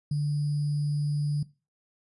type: tone with sample-and-hold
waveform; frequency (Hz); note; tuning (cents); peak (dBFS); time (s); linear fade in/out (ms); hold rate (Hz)
sine; 146.83; D3; 0; -24; 0.11-1.43; 5; 4900
effects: noise-tail reverb RT60 0.3 s tail -19 dB re dry + resampled to 24000 Hz